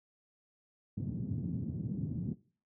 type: band-pass noise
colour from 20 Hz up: white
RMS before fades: -37 dBFS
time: 0.97-2.34 s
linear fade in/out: 5 ms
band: 100 to 210 Hz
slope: 24 dB/octave
effects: noise-tail reverb RT60 0.4 s tail -18 dB re dry